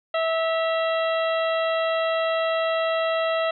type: harmonic tone with a mistuned harmonic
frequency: 652 Hz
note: E5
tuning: 19 cents flat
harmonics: 1 / 2 / 3 / 4 / 5 / 6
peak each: -22 / -28 / -32 / -34 / -36 / -38 dBFS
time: 0.14-3.51 s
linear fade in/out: 5 ms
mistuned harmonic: 4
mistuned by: +78 cents
effects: none